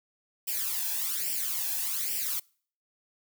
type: noise with flanger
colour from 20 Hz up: blue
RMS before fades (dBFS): -31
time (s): 0.47-2.4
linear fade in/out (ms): 10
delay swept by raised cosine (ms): 0.38 to 1.21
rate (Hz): 1.2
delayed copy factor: +0.8
effects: noise-tail reverb RT60 0.5 s tail -26 dB re dry